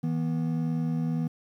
triangle tone pair together, 161.32 / 242.9 Hz, E3 / B3, -37 / -29 cents, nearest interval perfect fifth, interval 708 cents, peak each -25 / -28 dBFS, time 0.03-1.28 s, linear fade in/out 10 ms, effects 10-bit

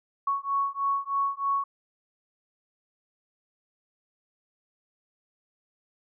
sine beating tone pair, 1108.7 / 1111.9 Hz, C#6 / C#6, 0 / +5 cents, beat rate 3.2 Hz, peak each -28 dBFS, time 0.27-1.64 s, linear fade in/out 5 ms, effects none

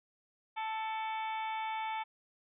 harmonic tone with a mistuned harmonic, 440 Hz, A4, in tune, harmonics 2 / 3 / 4 / 5 / 6 / 7 / 8, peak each -35 / -47 / -50 / -44 / -52 / -54 / -52 dBFS, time 0.56-2.04 s, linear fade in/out 20 ms, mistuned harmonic 5, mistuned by +31 cents, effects none

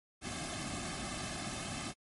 pink noise with comb filter, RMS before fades -40 dBFS, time 0.21-1.94 s, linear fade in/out 50 ms, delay 2.1 ms, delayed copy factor -0.9, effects MP3 48 kbps

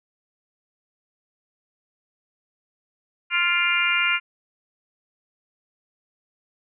harmonic tone with a mistuned harmonic, 349.2 Hz, F4, in tune, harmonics 3 / 4 / 5 / 6 / 7 / 8, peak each -32 / -24 / -32 / -26 / -23 / -25 dBFS, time 3.3-4.2 s, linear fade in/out 50 ms, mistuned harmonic 7, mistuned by -38 cents, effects none

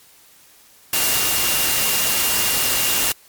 sine tone in noise, 2800 Hz, F7, 4 cents sharp, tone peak -27 dBFS, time 0.93-3.12 s, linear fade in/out 2 ms, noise white, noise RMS -19 dBFS, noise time 0.93-3.12 s, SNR -11 dB, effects white hiss -50 dBFS RMS until 3.28 s + MP3 96 kbps

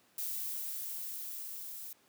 violet noise with level ramp, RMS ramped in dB -37 to -45 dBFS, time 0.18-1.93 s, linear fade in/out 2 ms, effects pink hiss -67 dBFS RMS until 2.08 s + high-pass 200 Hz 12 dB/octave

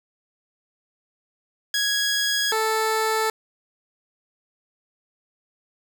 15% pulse tone pair in turn, 1661.2 / 440 Hz, G#6 / A4, 0 / 0 cents, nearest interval octave + major seventh, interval 2300 cents, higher first, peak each -14 dBFS, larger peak neither, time 1.74-2.52 / 2.52-3.3 s, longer neither, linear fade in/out 2 ms, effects none

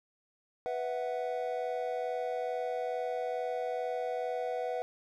triangle chord, B suspended fourth, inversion none, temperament just, 493.9 / 658.5 / 740.8 Hz, B4 / E5 / F#5, 0 / -2 / +2 cents, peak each -33 / -36 / -35 dBFS, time 0.66-4.82 s, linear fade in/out 0 ms, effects none

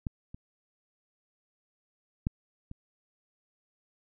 clicks, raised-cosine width 5 ms, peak -20 / -30 / -15 / -29 dBFS, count 4, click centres 0.068 / 0.345 / 2.269 / 2.714 s, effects none

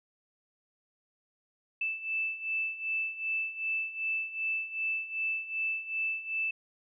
sine beating tone pair, 2637 / 2639.6 Hz, E7 / E7, 0 / +2 cents, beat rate 2.6 Hz, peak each -36 / -32 dBFS, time 1.81-6.51 s, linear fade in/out 5 ms, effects none

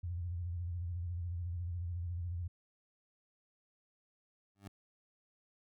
sine tone with vibrato, 87 Hz, F2, 6 cents flat, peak -36 dBFS, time 0.03-2.48 s, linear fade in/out 10 ms, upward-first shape square, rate 14 Hz, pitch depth 61 cents each way
20% pulse tone with exponential growth, 100 Hz, G2, 35 cents sharp, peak -38 dBFS, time 4.55-4.68 s, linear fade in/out 5 ms, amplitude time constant 27 ms
effects none

